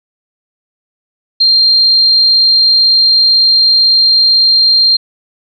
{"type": "tone", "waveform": "sine", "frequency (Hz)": 4186, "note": "C8", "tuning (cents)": 0, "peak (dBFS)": -5, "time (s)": [1.4, 4.97], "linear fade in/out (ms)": 10, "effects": []}